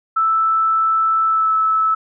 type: tone with pitch glide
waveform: sine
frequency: 1318.5 to 1305.6 Hz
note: E6 to E6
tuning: 0 to -17 cents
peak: -13 dBFS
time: 0.16-1.95 s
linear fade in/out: 10 ms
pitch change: -17 cents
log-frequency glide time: 1.26-1.53 s
effects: none